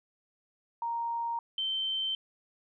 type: tone pair in turn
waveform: sine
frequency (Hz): 932.3 / 3105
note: A#5 / G7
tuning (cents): 0 / -17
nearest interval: octave + major sixth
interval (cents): 2083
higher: second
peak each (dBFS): -30 / -29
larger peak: second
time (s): 0.82-1.39 / 1.58-2.15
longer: neither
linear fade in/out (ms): 2
effects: none